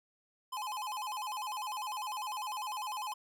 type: tone with vibrato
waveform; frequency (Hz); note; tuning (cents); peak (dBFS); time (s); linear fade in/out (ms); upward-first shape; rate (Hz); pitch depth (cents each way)
square; 933; A#5; +1; -37; 0.52-3.14; 10; square; 10; 170
effects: none